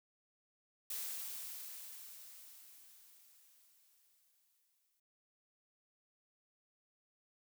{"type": "noise with exponential decay", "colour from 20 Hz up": "blue", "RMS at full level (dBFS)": -41, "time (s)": [0.9, 5], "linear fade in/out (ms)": 5, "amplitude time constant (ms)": 890, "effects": ["noise-tail reverb RT60 0.3 s tail -23 dB re dry"]}